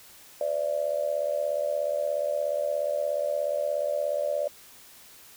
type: tone with amplitude modulation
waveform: sine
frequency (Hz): 586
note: D5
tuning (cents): -4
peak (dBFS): -21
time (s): 0.41-4.48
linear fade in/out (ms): 2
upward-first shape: sine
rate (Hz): 76.9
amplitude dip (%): 85
effects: white hiss -51 dBFS RMS until 5.36 s